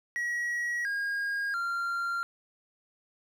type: tone with pitch steps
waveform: triangle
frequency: 1913 / 1627.3 / 1384.3 Hz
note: A#6 / G#6 / F6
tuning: +44 / -36 / -16 cents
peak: -27 dBFS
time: 0.16-2.23 s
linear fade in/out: 0 ms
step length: 690 ms
effects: none